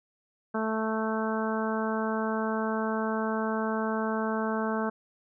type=harmonic tone; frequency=220 Hz; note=A3; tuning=in tune; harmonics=1 / 2 / 3 / 4 / 5 / 6 / 7; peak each=-30 / -33 / -35 / -36 / -37 / -38 / -38 dBFS; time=0.54-4.9 s; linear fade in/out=10 ms; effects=none

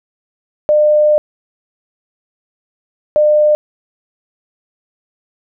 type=tone pair in turn; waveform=sine; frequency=602 / 602 Hz; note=D5 / D5; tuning=+43 / +43 cents; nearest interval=unison; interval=0 cents; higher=neither; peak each=-7 / -7 dBFS; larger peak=neither; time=0.69-1.18 / 3.16-3.55 s; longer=first; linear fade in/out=0 ms; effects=none

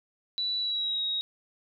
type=tone with pitch glide; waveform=sine; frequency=3951 to 3790 Hz; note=B7 to A#7; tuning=0 to +28 cents; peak=-27 dBFS; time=0.38-1.21 s; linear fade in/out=0 ms; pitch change=-72 cents; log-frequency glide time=0.59-1.03 s; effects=none

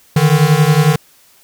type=beating tone pair; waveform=square; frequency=146.83 / 157.83 Hz; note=D3 / D#3; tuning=0 / +25 cents; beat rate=11 Hz; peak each=-12 dBFS; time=0.16-0.96 s; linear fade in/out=5 ms; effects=white hiss -49 dBFS RMS until 1.43 s

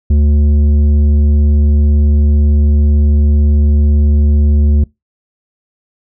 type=tone with tanh clipping; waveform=triangle; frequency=73.5 Hz; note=D2; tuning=2 cents sharp; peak=-8 dBFS; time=0.1-4.84 s; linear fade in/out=5 ms; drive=13 dB; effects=noise-tail reverb RT60 0.2 s tail -24 dB re dry

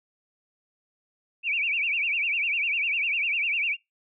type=tone with vibrato; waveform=sine; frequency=2512 Hz; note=D#7; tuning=16 cents sharp; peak=-23 dBFS; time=1.43-3.77 s; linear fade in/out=50 ms; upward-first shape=sine; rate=10 Hz; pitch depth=190 cents each way; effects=noise-tail reverb RT60 0.2 s tail -26 dB re dry

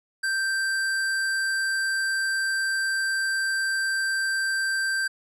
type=tone; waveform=square; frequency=1568 Hz; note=G6; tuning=in tune; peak=-24 dBFS; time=0.23-5.08 s; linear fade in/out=10 ms; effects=resampled to 24000 Hz

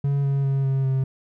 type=tone with pitch steps; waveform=triangle; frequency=140.5 / 138.57 / 136.66 / 134.78 / 132.92 Hz; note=C#3 / C#3 / C#3 / C#3 / C3; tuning=+24 / 0 / -24 / -48 / +28 cents; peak=-17 dBFS; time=0.04-1.04 s; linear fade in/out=5 ms; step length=200 ms; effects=none

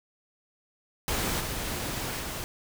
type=noise with level steps; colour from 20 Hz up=pink; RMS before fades=-29 / -33 / -35 dBFS; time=1.08-2.44 s; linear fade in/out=0 ms; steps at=1.39 / 2.19 s; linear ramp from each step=20 ms; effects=none

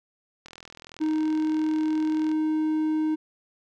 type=click train; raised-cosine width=0.2 ms; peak=-26 dBFS; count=78; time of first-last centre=0.46-2.315 s; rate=41.5 Hz
type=tone; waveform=triangle; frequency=311.1 Hz; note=D#4; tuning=in tune; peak=-20 dBFS; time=1-3.16 s; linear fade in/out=20 ms
effects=none

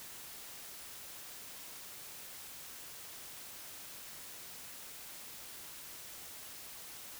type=silence; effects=white hiss -49 dBFS RMS until 7.19 s

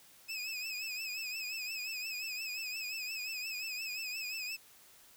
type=tone with vibrato; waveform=25% pulse; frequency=2550 Hz; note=D#7; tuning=42 cents sharp; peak=-34 dBFS; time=0.28-4.57 s; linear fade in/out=20 ms; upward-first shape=triangle; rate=5.7 Hz; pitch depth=92 cents each way; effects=white hiss -60 dBFS RMS until 5.16 s

